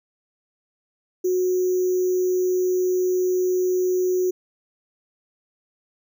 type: tone with sample-and-hold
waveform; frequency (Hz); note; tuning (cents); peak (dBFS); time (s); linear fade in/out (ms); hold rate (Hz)
sine; 365.8; F#4; -20; -18; 1.24-4.31; 10; 6300
effects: none